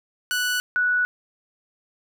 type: tone pair in turn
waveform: sawtooth / sine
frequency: 1480 / 1474.7 Hz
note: F#6 / F#6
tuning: 0 / -6 cents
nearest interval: unison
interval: 6 cents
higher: first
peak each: -18 dBFS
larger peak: neither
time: 0.31-0.6 / 0.76-1.05 s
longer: neither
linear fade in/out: 0 ms
effects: none